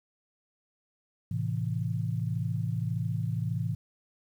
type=chord; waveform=sine; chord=A minor; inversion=none; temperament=equal with one note detuned; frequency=110 / 131.72 / 164.81 Hz; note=A2 / C3 / E3; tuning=0 / +12 / 0 cents; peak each=-31 / -33 / -33 dBFS; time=1.31-3.75 s; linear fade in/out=5 ms; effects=10-bit